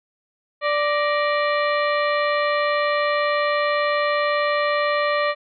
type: harmonic tone with a mistuned harmonic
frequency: 587.3 Hz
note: D5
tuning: in tune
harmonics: 1 / 2 / 3 / 4 / 5 / 6 / 7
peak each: -21 / -23 / -26 / -30 / -36 / -37 / -35 dBFS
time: 0.61-5.35 s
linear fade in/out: 50 ms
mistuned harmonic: 3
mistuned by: +110 cents
effects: none